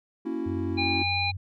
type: chord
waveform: triangle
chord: F# dominant seventh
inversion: first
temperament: equal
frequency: 233.1 / 277.2 / 329.6 / 370 Hz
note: A#3 / C#4 / E4 / F#4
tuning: 0 / 0 / 0 / 0 cents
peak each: -34 / -31 / -29 / -35 dBFS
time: 0.25-1.03 s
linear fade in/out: 10 ms
type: tone with pitch glide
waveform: sine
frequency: 91.9 to 93.94 Hz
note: F#2 to F#2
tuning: -11 to +27 cents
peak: -31 dBFS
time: 0.46-1.37 s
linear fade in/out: 5 ms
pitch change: +38 cents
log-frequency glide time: 0.67-1.17 s
type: harmonic tone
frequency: 810 Hz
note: G#5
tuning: 43 cents flat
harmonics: 1 / 3 / 5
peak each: -30 / -27 / -30 dBFS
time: 0.77-1.32 s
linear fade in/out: 20 ms
effects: none